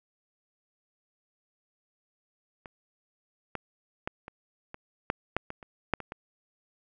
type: clicks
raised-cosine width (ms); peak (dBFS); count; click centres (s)
0.5; -27 / -18 / -16 / -26 / -25 / -11 / -11 / -22 / -30 / -9 / -23 / -22; 12; 2.658 / 3.553 / 4.075 / 4.281 / 4.744 / 5.101 / 5.366 / 5.504 / 5.628 / 5.937 / 6.003 / 6.121
effects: none